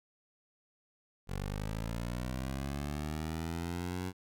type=linear sweep; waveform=15% pulse; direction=up; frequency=46.25 to 93.1 Hz; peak=-29 dBFS; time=1.27-4.13 s; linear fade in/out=50 ms; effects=none